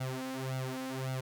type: tone with flanger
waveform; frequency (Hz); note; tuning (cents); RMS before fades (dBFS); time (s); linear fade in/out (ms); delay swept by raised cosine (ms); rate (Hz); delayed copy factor
sawtooth; 130.81; C3; 0; -37; 0-1.21; 10; 1.4 to 4; 1.8; +0.95
effects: none